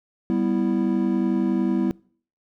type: chord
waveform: triangle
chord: E minor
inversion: first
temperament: equal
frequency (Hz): 196 / 246.9 / 329.6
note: G3 / B3 / E4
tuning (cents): 0 / 0 / 0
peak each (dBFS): -22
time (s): 0.3-1.91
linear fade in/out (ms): 0
effects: noise-tail reverb RT60 0.5 s tail -24 dB re dry